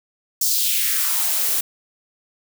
blue noise with high-pass filter sweep, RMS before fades -20 dBFS, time 0.41-1.61 s, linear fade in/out 5 ms, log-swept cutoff 6000 to 300 Hz, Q 2.2, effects none

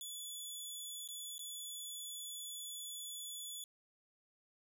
15% pulse tone with dropouts, 3435 Hz, A7, 42 cents flat, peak -37 dBFS, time 0.01-3.64 s, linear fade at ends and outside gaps 1 ms, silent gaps 1.076-1.087 / 1.381-1.392 s, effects none

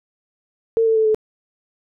sine tone with pitch steps, 453 / 446.2 / 439.6 / 433 Hz, A#4 / A4 / A4 / A4, -50 / +24 / -2 / -28 cents, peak -13 dBFS, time 0.77-1.146 s, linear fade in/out 0 ms, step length 94 ms, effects none

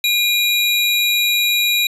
square tone pair together, 2418 / 3882 Hz, D7 / B7, +50 / -31 cents, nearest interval minor sixth, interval 819 cents, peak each -18 / -17 dBFS, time 0.04-1.87 s, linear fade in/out 2 ms, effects resampled to 32000 Hz

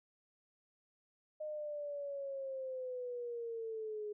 sine linear sweep, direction down, 615 to 415.3 Hz, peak -39 dBFS, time 1.4-4.13 s, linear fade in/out 10 ms, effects none

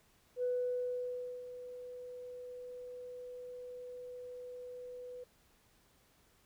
sine tone with ADSR envelope, 496 Hz, B4, 7 cents sharp, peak -30 dBFS, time 0.36-5.24 s, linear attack 70 ms, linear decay 1000 ms, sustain -14 dB, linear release 7 ms, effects tanh soft clip ceiling -26 dBFS + pink hiss -69 dBFS RMS until 6.45 s

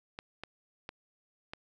clicks, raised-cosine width 0.3 ms, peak -24 dBFS, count 4, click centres 0.189 / 0.436 / 0.891 / 1.535 s, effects none

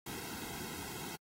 pink noise with comb filter, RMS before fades -44 dBFS, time 0.06-1.16 s, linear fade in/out 5 ms, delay 1.7 ms, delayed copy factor -0.8, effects high-pass 60 Hz 12 dB/octave + AAC 48 kbps

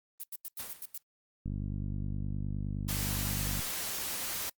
violet noise bursts, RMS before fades -39 dBFS, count 7, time 0.2-0.977 s, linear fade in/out 0 ms, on 33 ms, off 91 ms
white noise with exponential decay, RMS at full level -37 dBFS, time 0.59-1.03 s, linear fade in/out 5 ms, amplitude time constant 94 ms
click train, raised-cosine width 5 ms, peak -24 dBFS, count 107, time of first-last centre 1.46-3.593 s, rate 49.7 Hz
white noise, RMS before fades -36 dBFS, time 2.88-4.5 s, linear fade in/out 10 ms
effects noise-tail reverb RT60 0.1 s tail -25 dB re dry + Opus 32 kbps

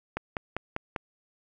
click train, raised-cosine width 0.5 ms, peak -15 dBFS, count 5, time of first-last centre 0.17-0.962 s, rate 5.05 Hz, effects none

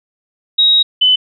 sine tone pair in turn, 3800 / 3016 Hz, A#7 / F#7, +33 / +32 cents, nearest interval major third, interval 401 cents, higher first, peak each -7 dBFS, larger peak neither, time 0.58-0.83 / 1.01-1.16 s, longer first, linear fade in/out 10 ms, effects none

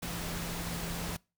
sine tone in noise, 170.2 Hz, F3, 44 cents flat, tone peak -40 dBFS, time 0.02-1.17 s, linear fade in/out 10 ms, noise pink, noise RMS -38 dBFS, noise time 0.02-1.17 s, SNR -5 dB, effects noise-tail reverb RT60 0.3 s tail -25 dB re dry

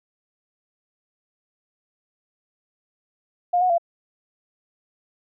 sine tone with pitch steps, 709 / 732 / 683 Hz, F5 / F#5 / F5, +26 / -19 / -39 cents, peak -16 dBFS, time 3.53-3.782 s, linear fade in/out 10 ms, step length 84 ms, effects none

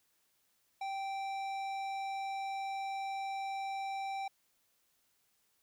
sine tone with tanh clipping, 781 Hz, G5, 7 cents flat, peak -38 dBFS, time 0.81-4.28 s, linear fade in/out 5 ms, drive 14 dB, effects white hiss -75 dBFS RMS until 5.62 s

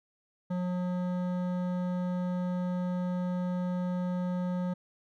sine tone with hard clipping, 180 Hz, F#3, 47 cents flat, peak -31 dBFS, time 0.5-4.74 s, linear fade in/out 10 ms, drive 13 dB, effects none

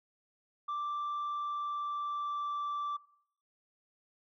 sine tone with pitch glide, 1174.7 to 1167.3 Hz, D6 to D6, 0 to -11 cents, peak -31 dBFS, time 0.68-2.97 s, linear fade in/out 10 ms, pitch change -11 cents, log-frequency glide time 1.22-2.65 s, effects noise-tail reverb RT60 0.6 s tail -19 dB re dry + tanh soft clip ceiling -32 dBFS

